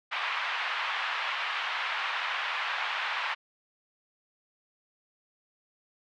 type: band-pass noise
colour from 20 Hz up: pink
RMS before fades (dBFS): -32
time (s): 0.11-3.35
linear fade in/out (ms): 20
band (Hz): 930 to 3200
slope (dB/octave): 24
effects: none